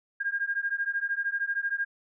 sine beating tone pair, 1610 / 1623 Hz, G6 / G#6, +46 / -40 cents, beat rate 13 Hz, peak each -30 dBFS, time 0.2-1.85 s, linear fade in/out 10 ms, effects none

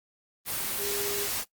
sine tone in noise, 405.8 Hz, G#4, 40 cents flat, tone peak -34 dBFS, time 0.77-1.28 s, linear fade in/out 50 ms, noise white, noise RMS -31 dBFS, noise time 0.45-1.45 s, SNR -6 dB, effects noise-tail reverb RT60 0.1 s tail -18 dB re dry + Opus 24 kbps

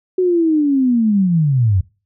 sine linear sweep, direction down, 373.8 to 86.9 Hz, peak -11 dBFS, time 0.18-1.81 s, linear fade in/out 5 ms, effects noise-tail reverb RT60 0.3 s tail -20 dB re dry

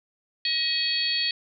harmonic tone with a mistuned harmonic, 634 Hz, D#5, 32 cents sharp, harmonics 3 / 4 / 5 / 6 / 7, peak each -33 / -32 / -29 / -36 / -25 dBFS, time 0.45-1.31 s, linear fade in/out 2 ms, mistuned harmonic 5, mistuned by +53 cents, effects none

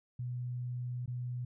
sine tone with dropouts, 123.47 Hz, B2, in tune, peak -35 dBFS, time 0.19-1.45 s, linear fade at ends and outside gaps 5 ms, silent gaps 1.06-1.077 s, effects none

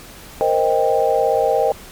sine chord, C minor seventh, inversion third, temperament equal with one note detuned, 466.2 / 523.3 / 622.3 / 791.7 Hz, Bb4 / C5 / Eb5 / G5, 0 / 0 / 0 / +17 cents, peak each -19 dBFS, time 0.41-1.72 s, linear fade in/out 0 ms, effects pink hiss -39 dBFS RMS until 1.91 s + MP3 96 kbps

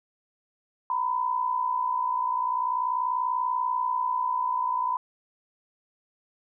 sine tone pair together, 942.6 / 1003 Hz, A#5 / B5, +19 / +26 cents, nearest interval minor second, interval 107 cents, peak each -30 / -25 dBFS, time 0.9-4.97 s, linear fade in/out 2 ms, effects none

